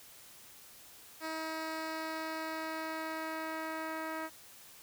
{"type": "tone with low-pass filter sweep", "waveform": "10% pulse", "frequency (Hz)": 318.8, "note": "D#4", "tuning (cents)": 42, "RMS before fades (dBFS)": -39, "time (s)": [1.2, 4.3], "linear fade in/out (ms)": 50, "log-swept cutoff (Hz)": [6500, 2300], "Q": 0.86, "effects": ["white hiss -55 dBFS RMS until 4.82 s"]}